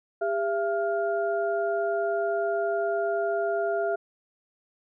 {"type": "tone cluster", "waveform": "sine", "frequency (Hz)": [402.6, 673, 1409], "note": ["G4", "E5", "F6"], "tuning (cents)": [46, 36, 15], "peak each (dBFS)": [-28, -26, -35], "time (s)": [0.21, 3.96], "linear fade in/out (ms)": 10, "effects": []}